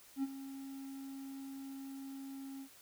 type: tone with ADSR envelope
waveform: triangle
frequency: 271.2 Hz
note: C#4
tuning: 38 cents flat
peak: -29 dBFS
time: 0.16-2.69 s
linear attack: 71 ms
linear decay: 34 ms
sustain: -13 dB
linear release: 77 ms
effects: white hiss -60 dBFS RMS until 2.81 s